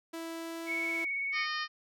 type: tone with pitch glide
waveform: sawtooth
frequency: 329.6 to 332.5 Hz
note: E4 to E4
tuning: 0 to +15 cents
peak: -34 dBFS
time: 0.13-1.05 s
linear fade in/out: 10 ms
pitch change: +15 cents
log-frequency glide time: 0.32-0.87 s
type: tone with vibrato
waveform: sine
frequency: 2224 Hz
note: C#7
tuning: 5 cents sharp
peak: -31 dBFS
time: 0.66-1.47 s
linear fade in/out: 50 ms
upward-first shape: sine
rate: 18 Hz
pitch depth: 18 cents each way
type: harmonic tone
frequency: 613 Hz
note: D#5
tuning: 26 cents flat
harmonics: 2 / 3 / 4 / 5 / 6 / 7 / 8 / 9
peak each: -37 / -36 / -43 / -42 / -48 / -44 / -43 / -46 dBFS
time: 1.32-1.68 s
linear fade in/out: 50 ms
effects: none